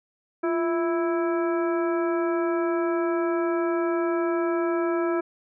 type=harmonic tone with a mistuned harmonic; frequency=329.6 Hz; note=E4; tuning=in tune; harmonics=1 / 2 / 3 / 4 / 5 / 7; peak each=-23 / -30 / -35 / -33 / -38 / -43 dBFS; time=0.43-5.21 s; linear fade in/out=10 ms; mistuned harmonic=1; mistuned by=+75 cents; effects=none